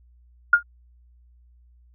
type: tone with exponential decay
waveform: sine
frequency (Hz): 1418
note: F6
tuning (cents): +26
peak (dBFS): -7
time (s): 0.53-0.63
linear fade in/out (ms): 5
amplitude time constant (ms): 21
effects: added 60 Hz sine -52 dBFS peak until 1.94 s